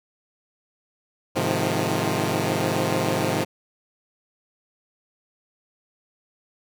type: chord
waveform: 10% pulse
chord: F minor seventh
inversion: first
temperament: equal with one note detuned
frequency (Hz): 106.01 / 130.81 / 155.56 / 174.61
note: Ab2 / C3 / Eb3 / F3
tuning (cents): +36 / 0 / 0 / 0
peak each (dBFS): -19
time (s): 1.35-3.45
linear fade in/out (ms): 20
effects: none